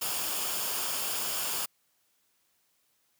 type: noise with comb filter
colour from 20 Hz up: white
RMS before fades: -32 dBFS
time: 0.01-1.66 s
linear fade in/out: 10 ms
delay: 0.5 ms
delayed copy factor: -0.5
effects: white hiss -72 dBFS RMS until 3.19 s + high-pass 60 Hz 12 dB/octave